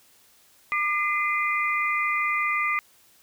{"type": "tone cluster", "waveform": "sine", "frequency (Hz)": [1199, 2051, 2426], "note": ["D6", "C7", "D#7"], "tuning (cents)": [36, -35, -44], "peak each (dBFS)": [-26, -25, -30], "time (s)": [0.72, 2.79], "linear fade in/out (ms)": 0, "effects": ["white hiss -58 dBFS RMS until 3.22 s"]}